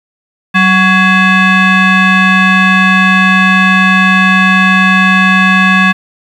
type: tone with frequency modulation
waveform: sine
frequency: 740 Hz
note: F#5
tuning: in tune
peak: -3 dBFS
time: 0.54-5.93 s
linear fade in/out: 20 ms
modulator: 929 Hz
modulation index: 2.1
effects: tanh soft clip ceiling -1 dBFS + 7-bit